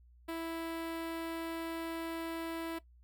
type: tone with notch filter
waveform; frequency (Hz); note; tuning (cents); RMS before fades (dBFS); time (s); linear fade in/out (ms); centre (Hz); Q
sawtooth; 329.6; E4; 0; -39; 0.28-2.79; 10; 6200; 1.2
effects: noise-tail reverb RT60 0.1 s tail -17 dB re dry + added 60 Hz sine -58 dBFS peak until 3.03 s